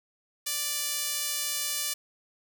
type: tone with high-pass filter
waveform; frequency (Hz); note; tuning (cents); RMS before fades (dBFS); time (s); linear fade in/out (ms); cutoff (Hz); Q
sawtooth; 587.3; D5; 0; -31; 0.46-1.94; 10; 4400; 0.56
effects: none